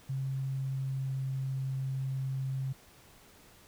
sine tone with pitch glide, 134.2 to 133.35 Hz, C3 to C3, +44 to +33 cents, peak -31 dBFS, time 0.09-2.73 s, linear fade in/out 10 ms, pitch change -11 cents, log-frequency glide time 0.53-1.33 s, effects pink hiss -58 dBFS RMS until 3.67 s

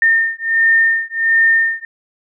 sine beating tone pair, 1816 / 1817.4 Hz, A#6 / A#6, -46 / -44 cents, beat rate 1.4 Hz, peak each -14 dBFS, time 0.02-1.85 s, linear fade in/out 2 ms, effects none

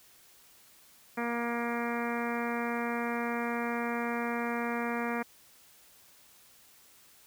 harmonic tone, 236.3 Hz, A#3, 24 cents sharp, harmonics 1 / 2 / 3 / 4 / 5 / 6 / 7 / 8 / 9 / 10, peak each -34 / -37 / -39 / -40 / -41 / -42 / -42 / -43 / -44 / -44 dBFS, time 1.17-5.23 s, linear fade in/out 10 ms, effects white hiss -59 dBFS RMS until 7.26 s

